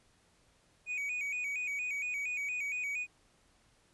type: tone with vibrato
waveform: triangle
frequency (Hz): 2367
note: D7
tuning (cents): +13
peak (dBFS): -32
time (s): 0.86-3.07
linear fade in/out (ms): 50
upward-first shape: square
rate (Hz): 4.3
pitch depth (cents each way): 78
effects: pink hiss -68 dBFS RMS until 3.93 s + resampled to 24000 Hz